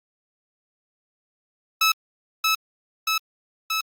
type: tone with echo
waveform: 15% pulse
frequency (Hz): 1300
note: E6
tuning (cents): -24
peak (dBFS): -10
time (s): 1.81-1.92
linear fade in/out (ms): 5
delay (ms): 630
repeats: 3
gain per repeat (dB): -2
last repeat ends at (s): 3.81
effects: Opus 32 kbps